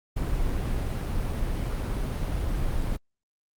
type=noise; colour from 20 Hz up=brown; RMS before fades=-27 dBFS; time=0.16-2.97 s; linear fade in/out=10 ms; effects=Opus 32 kbps